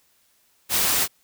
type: noise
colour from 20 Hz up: white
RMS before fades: -21 dBFS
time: 0.69-1.08 s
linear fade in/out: 50 ms
effects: white hiss -63 dBFS RMS until 1.23 s